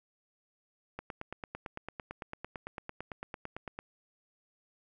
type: click train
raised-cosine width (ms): 0.5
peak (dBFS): -24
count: 26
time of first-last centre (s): 0.99-3.79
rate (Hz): 8.93
effects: none